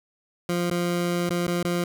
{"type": "tone with dropouts", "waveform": "20% pulse", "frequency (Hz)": 174.61, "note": "F3", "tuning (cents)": 0, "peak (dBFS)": -18, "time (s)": [0.49, 1.84], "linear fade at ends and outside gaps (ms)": 2, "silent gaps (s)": [[0.701, 0.712], [1.293, 1.305], [1.469, 1.479], [1.629, 1.648]], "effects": []}